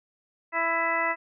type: harmonic tone with a mistuned harmonic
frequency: 332.1 Hz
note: E4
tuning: 13 cents sharp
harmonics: 1 / 2 / 3 / 4 / 5 / 6 / 8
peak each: -39 / -31 / -29 / -31 / -36 / -27 / -37 dBFS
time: 0.52-1.16 s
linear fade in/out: 50 ms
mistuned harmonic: 8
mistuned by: -34 cents
effects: none